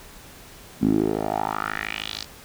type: tone with band-pass filter sweep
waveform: 10% pulse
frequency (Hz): 53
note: G#1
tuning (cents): +36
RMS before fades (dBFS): -25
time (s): 0.81-2.25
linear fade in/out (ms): 20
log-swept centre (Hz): 230 to 4900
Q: 3.6
effects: pink hiss -45 dBFS RMS until 2.44 s